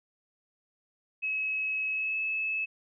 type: tone with pitch glide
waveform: sine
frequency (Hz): 2569 to 2599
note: E7 to E7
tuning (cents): -45 to -25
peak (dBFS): -28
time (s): 1.22-2.66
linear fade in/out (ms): 20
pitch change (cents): +20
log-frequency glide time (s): 1.9-2.19
effects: none